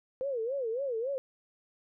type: tone with vibrato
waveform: sine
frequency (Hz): 499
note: B4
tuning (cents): +18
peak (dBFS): -30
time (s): 0.21-1.18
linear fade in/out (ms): 0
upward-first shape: sine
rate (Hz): 3.6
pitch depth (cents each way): 210
effects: none